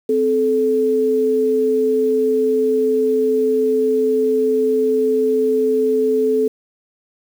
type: tone pair together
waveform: sine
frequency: 259.1 / 434.1 Hz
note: C4 / A4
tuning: -17 / -23 cents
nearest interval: major sixth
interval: 894 cents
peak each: -21 / -14 dBFS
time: 0.09-6.48 s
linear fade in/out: 5 ms
effects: 7-bit